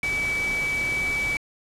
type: tone in noise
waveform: sine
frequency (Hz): 2292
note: D7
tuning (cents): -43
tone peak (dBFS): -23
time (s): 0.03-1.37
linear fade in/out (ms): 2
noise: pink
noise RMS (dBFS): -34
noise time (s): 0.03-1.37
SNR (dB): +8
effects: low-pass 10000 Hz 12 dB/octave